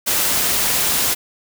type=noise; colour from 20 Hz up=white; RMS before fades=-18 dBFS; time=0.06-1.15 s; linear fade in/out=20 ms; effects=none